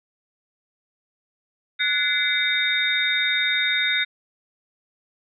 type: tone cluster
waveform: sine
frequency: 1477 / 1711 / 2057 / 2276 / 3692 Hz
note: F#6 / A6 / C7 / C#7 / A#7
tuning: -3 / -49 / -30 / +45 / -17 cents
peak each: -26 / -31 / -24 / -29 / -23 dBFS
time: 1.79-4.05 s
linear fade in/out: 20 ms
effects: none